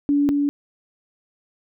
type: tone pair in turn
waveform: sine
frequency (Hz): 286.7 / 286.7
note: D4 / D4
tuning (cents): -42 / -42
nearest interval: unison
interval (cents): 0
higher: neither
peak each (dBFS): -15 / -17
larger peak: first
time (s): 0.09-0.29 / 0.29-0.49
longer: neither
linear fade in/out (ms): 0
effects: none